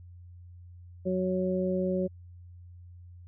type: harmonic tone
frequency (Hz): 185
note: F#3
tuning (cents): 0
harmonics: 1 / 2 / 3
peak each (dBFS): -29 / -31 / -31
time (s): 1.05-2.08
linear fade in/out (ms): 20
effects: added 88 Hz sine -46 dBFS peak until 3.27 s